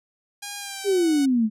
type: tone with pitch glide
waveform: 5% pulse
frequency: 813 to 741.2 Hz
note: G#5 to F#5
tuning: -37 to +3 cents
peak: -20 dBFS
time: 0.42-1.26 s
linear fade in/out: 10 ms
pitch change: -160 cents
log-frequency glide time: 0.58-1.08 s
type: exponential sweep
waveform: sine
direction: down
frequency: 415.3 to 209.7 Hz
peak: -17 dBFS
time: 0.84-1.5 s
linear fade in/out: 50 ms
effects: none